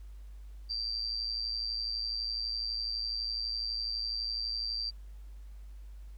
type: tone with amplitude modulation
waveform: sine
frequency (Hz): 4699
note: D8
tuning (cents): 0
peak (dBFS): -29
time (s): 0.69-4.91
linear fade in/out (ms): 20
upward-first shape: sine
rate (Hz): 112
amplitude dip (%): 70
effects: added 50 Hz sine -44 dBFS peak until 6.17 s + pink hiss -68 dBFS RMS until 6.17 s